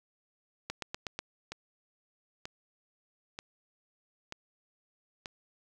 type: two click trains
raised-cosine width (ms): 0.2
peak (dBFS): -18 / -22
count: 5 / 5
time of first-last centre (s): 0.7-1.19 / 1.52-5.258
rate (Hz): 8.16 / 1.07
effects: 10-bit